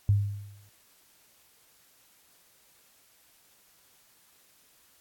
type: tone with exponential decay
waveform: sine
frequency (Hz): 101.4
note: G#2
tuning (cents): -41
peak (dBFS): -17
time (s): 0.09-0.69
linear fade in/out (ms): 0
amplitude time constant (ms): 130
effects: white hiss -62 dBFS RMS until 5 s + AAC 64 kbps